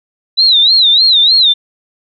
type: tone with vibrato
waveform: sine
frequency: 3900 Hz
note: B7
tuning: 23 cents flat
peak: -5 dBFS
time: 0.37-1.54 s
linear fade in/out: 20 ms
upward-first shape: sine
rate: 3.3 Hz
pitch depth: 160 cents each way
effects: none